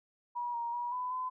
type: tone with pitch steps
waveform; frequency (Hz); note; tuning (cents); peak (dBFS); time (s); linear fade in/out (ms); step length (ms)
sine; 964 / 940 / 963 / 1000 / 1016; B5 / A#5 / B5 / B5 / B5; -42 / +14 / -44 / +21 / +49; -33; 0.35-1.3; 20; 190
effects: none